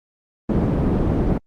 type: low-pass noise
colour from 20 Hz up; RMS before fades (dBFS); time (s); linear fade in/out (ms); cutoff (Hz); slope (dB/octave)
white; -19; 0.49-1.38; 5; 280; 12
effects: Opus 32 kbps